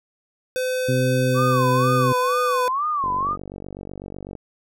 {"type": "tone with pitch glide", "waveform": "square", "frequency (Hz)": [510, 498.4], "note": ["C5", "B4"], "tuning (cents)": [-44, 16], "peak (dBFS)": -22, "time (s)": [0.56, 2.68], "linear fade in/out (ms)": 0, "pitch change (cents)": -40, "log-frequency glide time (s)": [1.27, 2.31]}
{"type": "harmonic tone", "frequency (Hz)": 128.4, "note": "C3", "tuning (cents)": -32, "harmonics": [1, 2, 3], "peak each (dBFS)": [-20, -24, -29], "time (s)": [0.88, 2.13], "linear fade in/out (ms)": 10}
{"type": "tone with vibrato", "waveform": "sine", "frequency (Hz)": 1108.7, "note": "C#6", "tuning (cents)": 0, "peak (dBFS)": -20, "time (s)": [1.34, 3.37], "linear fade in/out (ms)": 50, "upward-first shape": "sine", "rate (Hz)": 2.1, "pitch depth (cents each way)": 180}
{"type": "click train", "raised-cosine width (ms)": 2, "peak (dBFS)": -21, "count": 64, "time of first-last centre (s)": [3.04, 4.353], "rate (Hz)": 48}
{"effects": []}